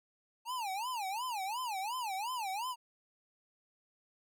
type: tone with vibrato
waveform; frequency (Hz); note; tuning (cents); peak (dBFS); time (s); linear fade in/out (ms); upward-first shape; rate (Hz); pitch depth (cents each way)
square; 880; A5; 0; -36; 0.45-2.76; 50; sine; 2.8; 270
effects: none